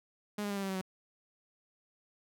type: tone with pitch steps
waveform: sawtooth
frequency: 207.7 / 204.1 / 200.6 / 197.18 / 193.79 / 190.46 / 187.19 Hz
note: G#3 / G#3 / G3 / G3 / G3 / G3 / F#3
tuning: 0 / -30 / +40 / +10 / -20 / -50 / +20 cents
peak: -30 dBFS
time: 0.38-0.814 s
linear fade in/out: 5 ms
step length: 62 ms
effects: none